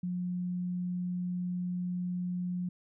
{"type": "tone", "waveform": "sine", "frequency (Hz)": 179.1, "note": "F3", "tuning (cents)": 44, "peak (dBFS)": -31, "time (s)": [0.03, 2.69], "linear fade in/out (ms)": 5, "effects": []}